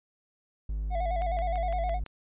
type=tone; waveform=triangle; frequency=51.91 Hz; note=G#1; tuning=in tune; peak=-27 dBFS; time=0.69-2.04 s; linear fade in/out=5 ms
type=tone with vibrato; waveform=triangle; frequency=700 Hz; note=F5; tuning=4 cents sharp; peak=-27 dBFS; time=0.9-2 s; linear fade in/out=50 ms; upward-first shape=square; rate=9.6 Hz; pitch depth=67 cents each way
type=click train; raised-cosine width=0.3 ms; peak=-28 dBFS; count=6; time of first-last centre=1.22-2.063 s; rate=5.93 Hz
effects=resampled to 8000 Hz